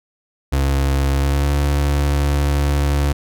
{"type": "tone with pitch glide", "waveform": "35% pulse", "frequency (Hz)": [68.7, 71.41], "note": ["C#2", "D2"], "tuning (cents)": [-15, -48], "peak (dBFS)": -13, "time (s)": [0.52, 3.13], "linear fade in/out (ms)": 10, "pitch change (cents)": 67, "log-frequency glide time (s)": [1.15, 1.49], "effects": []}